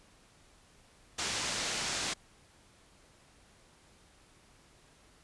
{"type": "low-pass noise", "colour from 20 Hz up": "white", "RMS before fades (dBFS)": -35, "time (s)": [1.18, 2.14], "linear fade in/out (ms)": 10, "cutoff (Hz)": 7300, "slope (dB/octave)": 24, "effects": ["pink hiss -62 dBFS RMS until 5.23 s", "resampled to 24000 Hz"]}